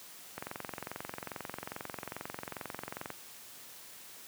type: click train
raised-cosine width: 0.5 ms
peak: -23 dBFS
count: 62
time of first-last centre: 0.38-3.103 s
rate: 22.4 Hz
effects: white hiss -51 dBFS RMS until 4.27 s + high-pass 100 Hz 12 dB/octave